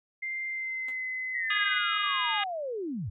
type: tone with pitch glide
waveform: sine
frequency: 2093 to 2036 Hz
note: C7 to C7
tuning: 0 to -48 cents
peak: -31 dBFS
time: 0.22-1.79 s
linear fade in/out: 10 ms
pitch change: -48 cents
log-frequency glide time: 0.48-1.06 s
type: tone with exponential decay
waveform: 5% pulse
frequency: 261.6 Hz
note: C4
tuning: in tune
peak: -35 dBFS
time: 0.88-0.99 s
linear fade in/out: 2 ms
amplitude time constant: 22 ms
type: linear sweep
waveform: sine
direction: down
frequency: 1935 to 78.9 Hz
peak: -31 dBFS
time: 1.34-3.1 s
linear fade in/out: 10 ms
type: harmonic tone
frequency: 411.1 Hz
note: G#4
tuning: 18 cents flat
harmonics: 3 / 4 / 5 / 6 / 7 / 8 / 9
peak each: -33 / -34 / -34 / -38 / -33 / -40 / -37 dBFS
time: 1.5-2.44 s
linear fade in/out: 5 ms
effects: none